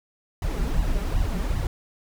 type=noise with flanger; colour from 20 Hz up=brown; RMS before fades=-24 dBFS; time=0.42-1.67 s; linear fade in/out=2 ms; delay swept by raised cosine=1 to 5.1 ms; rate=2.6 Hz; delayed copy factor=+0.85; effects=none